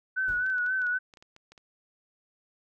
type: tone with vibrato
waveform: sine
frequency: 1497 Hz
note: F#6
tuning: 20 cents sharp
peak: -25 dBFS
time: 0.16-0.99 s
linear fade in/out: 20 ms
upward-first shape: sine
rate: 3.8 Hz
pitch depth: 46 cents each way
type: noise with exponential decay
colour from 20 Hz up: brown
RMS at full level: -38 dBFS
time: 0.28-0.57 s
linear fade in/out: 5 ms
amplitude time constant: 62 ms
type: clicks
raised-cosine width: 0.2 ms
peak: -34 dBFS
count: 12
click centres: 0.464 / 0.5 / 0.583 / 0.664 / 0.818 / 0.867 / 1.138 / 1.172 / 1.225 / 1.364 / 1.52 / 1.578 s
effects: none